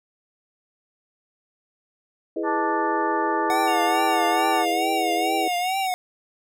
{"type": "chord", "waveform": "sine", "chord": "E major seventh", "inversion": "none", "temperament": "equal", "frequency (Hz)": [329.6, 415.3, 493.9, 622.3], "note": ["E4", "G#4", "B4", "D#5"], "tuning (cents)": [0, 0, 0, 0], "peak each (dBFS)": [-27, -29, -32, -32], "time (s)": [2.36, 5.48], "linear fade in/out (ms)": 5}
{"type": "harmonic tone", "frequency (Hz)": 293.7, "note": "D4", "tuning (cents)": 0, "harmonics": [3, 4, 5, 6], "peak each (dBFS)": [-24, -28, -35, -32], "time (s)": [2.43, 4.66], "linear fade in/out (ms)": 50}
{"type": "tone with vibrato", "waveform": "square", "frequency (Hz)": 740, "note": "F#5", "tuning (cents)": 0, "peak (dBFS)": -23, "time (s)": [3.5, 5.94], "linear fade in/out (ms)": 0, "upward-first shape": "triangle", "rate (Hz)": 2.3, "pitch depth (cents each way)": 100}
{"type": "tone with tremolo", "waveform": "sine", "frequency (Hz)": 2794, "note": "F7", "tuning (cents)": 0, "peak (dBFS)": -30, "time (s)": [3.67, 5.87], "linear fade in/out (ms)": 10, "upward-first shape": "triangle", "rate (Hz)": 7.1, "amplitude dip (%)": 55}
{"effects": []}